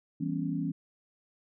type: chord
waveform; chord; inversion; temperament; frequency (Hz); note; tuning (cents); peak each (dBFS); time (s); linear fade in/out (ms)
sine; C# half-diminished seventh; first; equal; 164.81 / 196 / 246.9 / 277.2; E3 / G3 / B3 / C#4; 0 / 0 / 0 / 0; -33 / -38 / -37 / -33; 0.2-0.72; 10
effects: none